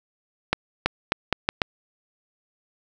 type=accelerating click train; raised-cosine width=0.3 ms; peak=-3 dBFS; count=6; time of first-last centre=0.53-1.618 s; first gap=330 ms; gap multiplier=0.79; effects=none